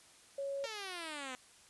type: tone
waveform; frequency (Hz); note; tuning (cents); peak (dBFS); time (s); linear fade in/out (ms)
sine; 554.4; C#5; 0; -36; 0.38-0.66; 5
type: exponential sweep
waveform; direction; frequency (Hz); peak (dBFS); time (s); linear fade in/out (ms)
5% pulse; down; 466.2 to 249.8; -30; 0.64-1.35; 0
effects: white hiss -61 dBFS RMS until 1.69 s + resampled to 24000 Hz